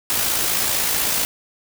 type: noise with amplitude modulation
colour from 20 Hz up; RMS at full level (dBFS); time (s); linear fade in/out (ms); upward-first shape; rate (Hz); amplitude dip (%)
white; -19; 0.1-1.25; 0; sine; 55.8; 35
effects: none